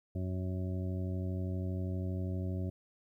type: harmonic tone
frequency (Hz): 92.5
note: F#2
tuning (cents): 0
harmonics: 1 / 2 / 3 / 4 / 6 / 7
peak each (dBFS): -34 / -40 / -44 / -46 / -50 / -51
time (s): 0.15-2.7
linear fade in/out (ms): 5
effects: 12-bit